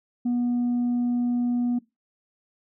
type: tone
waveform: sine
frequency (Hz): 242.8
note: B3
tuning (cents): -29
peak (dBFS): -19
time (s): 0.25-1.79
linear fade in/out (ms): 10
effects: noise-tail reverb RT60 0.2 s tail -20 dB re dry + tanh soft clip ceiling -20 dBFS